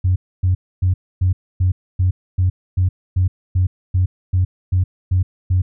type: tone bursts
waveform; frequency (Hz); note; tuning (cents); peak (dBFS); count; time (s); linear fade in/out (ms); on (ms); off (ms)
sine; 91.7; F#2; -15; -11; 15; 0.04-5.62; 10; 120; 270
effects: tanh soft clip ceiling -8 dBFS